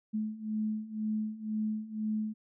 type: beating tone pair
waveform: sine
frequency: 214.3 / 216.3 Hz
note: A3 / A3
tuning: -45 / -29 cents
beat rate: 2 Hz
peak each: -36 / -33 dBFS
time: 0.13-2.34 s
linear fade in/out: 20 ms
effects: none